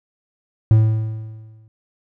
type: tone with exponential decay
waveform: triangle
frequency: 109.8 Hz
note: A2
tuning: 3 cents flat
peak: -5 dBFS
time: 0.71-1.68 s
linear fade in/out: 0 ms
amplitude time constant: 210 ms
effects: none